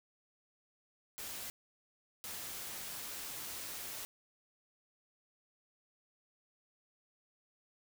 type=noise bursts at uneven times; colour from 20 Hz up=white; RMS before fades=-44 dBFS; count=2; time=1.18-1.5 / 2.24-4.05 s; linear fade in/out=0 ms; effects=none